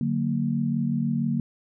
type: chord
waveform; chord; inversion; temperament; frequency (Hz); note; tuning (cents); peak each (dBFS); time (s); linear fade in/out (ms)
sine; D augmented; none; equal with one note detuned; 146.83 / 185 / 231.2; D3 / F#3 / A#3; 0 / 0 / -14; -27 / -29 / -25; 0.01-1.4; 2
effects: none